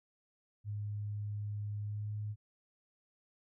sine tone with pitch glide, 103.83 to 105.28 Hz, G#2 to G#2, 0 to +24 cents, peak -36 dBFS, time 0.64-2.36 s, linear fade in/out 50 ms, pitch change +24 cents, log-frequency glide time 1.81-2.11 s, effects none

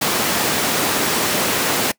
pink high-pass noise, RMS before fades -19 dBFS, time 0.01-1.92 s, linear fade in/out 10 ms, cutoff 220 Hz, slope 12 dB/octave, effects noise-tail reverb RT60 0.1 s tail -22 dB re dry

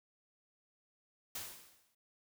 white noise with exponential decay, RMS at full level -40 dBFS, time 1.35-1.95 s, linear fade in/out 5 ms, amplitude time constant 130 ms, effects none

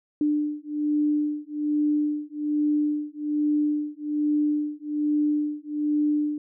sine beating tone pair, 297.3 / 298.5 Hz, D4 / D4, +21 / +28 cents, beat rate 1.2 Hz, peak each -25 dBFS, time 0.21-6.38 s, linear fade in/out 2 ms, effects none

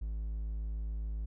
triangle tone, 53.6 Hz, A1, 45 cents flat, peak -32 dBFS, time 0.01-1.26 s, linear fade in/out 10 ms, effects none

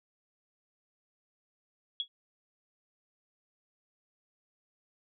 sine tone with exponential decay, 3345 Hz, G#7, 12 cents sharp, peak -26 dBFS, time 2-2.08 s, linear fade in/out 1 ms, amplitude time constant 16 ms, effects none

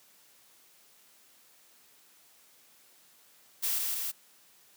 blue noise with echo, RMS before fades -30 dBFS, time 3.62-3.8 s, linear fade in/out 20 ms, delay 160 ms, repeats 2, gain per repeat -2 dB, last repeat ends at 4.12 s, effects white hiss -61 dBFS RMS until 4.76 s + high-pass 150 Hz 12 dB/octave

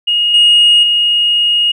sine tone with level steps, 2868 Hz, F7, 45 cents sharp, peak -9 / -3 / -8 dBFS, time 0.07-1.72 s, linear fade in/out 10 ms, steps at 0.34 / 0.83 s, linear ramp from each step 2 ms, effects tanh soft clip ceiling -2 dBFS

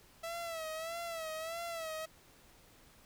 sawtooth tone with vibrato, 656 Hz, E5, 9 cents flat, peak -35 dBFS, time 0.23-2.06 s, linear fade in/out 10 ms, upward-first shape sine, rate 1.6 Hz, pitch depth 72 cents each way, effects pink hiss -62 dBFS RMS until 3.05 s

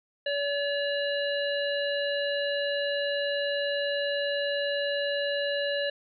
harmonic tone, 570 Hz, C#5, 48 cents sharp, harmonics 1 / 3 / 5 / 7, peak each -28 / -33 / -35 / -36 dBFS, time 0.26-5.9 s, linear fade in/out 5 ms, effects none

